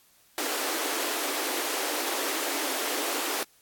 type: high-pass noise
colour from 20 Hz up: pink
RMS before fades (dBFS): -30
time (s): 0.38-3.43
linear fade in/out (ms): 0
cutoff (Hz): 270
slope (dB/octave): 96
effects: white hiss -61 dBFS RMS until 3.61 s + AAC 64 kbps